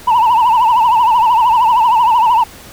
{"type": "tone with vibrato", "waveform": "sine", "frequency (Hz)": 932.3, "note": "A#5", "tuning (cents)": 0, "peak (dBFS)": -5, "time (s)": [0.07, 2.44], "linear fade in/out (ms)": 10, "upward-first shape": "triangle", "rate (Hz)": 13, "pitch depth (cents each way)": 150, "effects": ["tanh soft clip ceiling -6 dBFS", "pink hiss -36 dBFS RMS until 2.72 s"]}